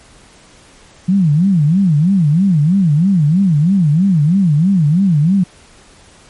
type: tone with vibrato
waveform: sine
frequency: 170 Hz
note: F3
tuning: 46 cents flat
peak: -8 dBFS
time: 1.08-5.44 s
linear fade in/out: 10 ms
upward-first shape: sine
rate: 3.1 Hz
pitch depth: 280 cents each way
effects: pink hiss -44 dBFS RMS until 6.29 s + MP3 48 kbps